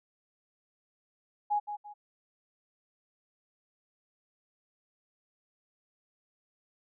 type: tone with echo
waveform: sine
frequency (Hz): 830.6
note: G#5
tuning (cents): 0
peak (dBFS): -25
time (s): 1.5-1.6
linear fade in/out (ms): 20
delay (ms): 170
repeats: 2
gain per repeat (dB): -9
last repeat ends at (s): 1.94
effects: none